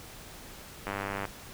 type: click train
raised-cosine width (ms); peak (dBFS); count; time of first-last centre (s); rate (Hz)
0.5; -18; 39; 0.87-1.253; 99.3
effects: pink hiss -47 dBFS RMS until 1.53 s